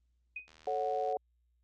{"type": "tone with exponential decay", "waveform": "sine", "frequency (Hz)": 2500, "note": "D#7", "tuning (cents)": 8, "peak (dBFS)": -35, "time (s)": [0.36, 0.51], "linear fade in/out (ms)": 5, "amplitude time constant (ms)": 31}
{"type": "click train", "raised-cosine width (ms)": 0.2, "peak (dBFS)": -39, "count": 52, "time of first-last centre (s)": [0.48, 1.125], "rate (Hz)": 79.1}
{"type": "chord", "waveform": "sine", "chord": "F# minor", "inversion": "first", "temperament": "equal with one note detuned", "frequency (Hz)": [440, 554.4, 736.6], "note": ["A4", "C#5", "F#5"], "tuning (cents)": [0, 0, -8], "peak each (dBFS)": [-36, -36, -33], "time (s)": [0.67, 1.17], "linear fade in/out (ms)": 2}
{"effects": ["added 60 Hz sine -70 dBFS peak until 1.63 s", "Opus 24 kbps"]}